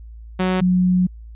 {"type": "tone pair in turn", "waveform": ["sawtooth", "sine"], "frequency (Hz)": [185, 182.03], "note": ["F#3", "F#3"], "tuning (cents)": [0, -28], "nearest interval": "unison", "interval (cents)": 28, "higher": "first", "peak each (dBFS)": [-13, -13], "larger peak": "neither", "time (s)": [[0.39, 0.61], [0.61, 1.07]], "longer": "second", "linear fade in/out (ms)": 10, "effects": ["added 56 Hz sine -35 dBFS peak until 1.35 s", "resampled to 8000 Hz"]}